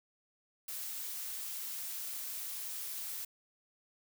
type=noise; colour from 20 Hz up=blue; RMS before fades=-41 dBFS; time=0.68-3.25 s; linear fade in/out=5 ms; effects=none